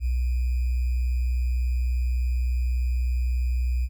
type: tone with sample-and-hold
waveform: sine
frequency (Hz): 61.74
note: B1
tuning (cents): 0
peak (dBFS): -21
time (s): 0-3.89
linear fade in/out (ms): 50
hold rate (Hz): 2450
effects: none